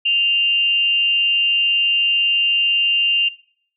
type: tone with amplitude modulation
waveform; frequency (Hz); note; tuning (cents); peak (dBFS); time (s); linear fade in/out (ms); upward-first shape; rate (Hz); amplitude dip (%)
sine; 2794; F7; 0; -12; 0.05-3.29; 10; sine; 262; 45
effects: noise-tail reverb RT60 0.6 s tail -20 dB re dry